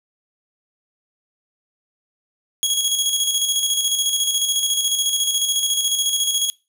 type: tone with tremolo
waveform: 20% pulse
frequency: 3317 Hz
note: G#7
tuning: 3 cents flat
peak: -11 dBFS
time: 2.63-6.5 s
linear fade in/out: 0 ms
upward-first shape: square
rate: 14 Hz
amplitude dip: 45%
effects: noise-tail reverb RT60 0.3 s tail -24 dB re dry